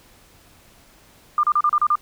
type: tone bursts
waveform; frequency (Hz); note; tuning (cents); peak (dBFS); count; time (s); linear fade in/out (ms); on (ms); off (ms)
sine; 1200; D6; +37; -14; 7; 1.38-1.955; 2; 53; 34
effects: pink hiss -52 dBFS RMS until 2.01 s